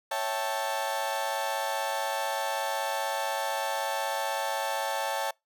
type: chord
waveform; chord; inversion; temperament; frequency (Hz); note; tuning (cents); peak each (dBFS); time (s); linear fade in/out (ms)
35% pulse; A dominant seventh; first; equal; 554.4 / 659.3 / 784 / 880; C#5 / E5 / G5 / A5; 0 / 0 / 0 / 0; -33 / -34 / -34 / -30; 0.11-5.31; 5
effects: noise-tail reverb RT60 0.2 s tail -26 dB re dry